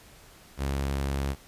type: tone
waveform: sawtooth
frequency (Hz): 68.8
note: C#2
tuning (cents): -12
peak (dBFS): -23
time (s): 0.57-1.36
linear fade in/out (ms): 50
effects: pink hiss -53 dBFS RMS until 1.47 s + resampled to 32000 Hz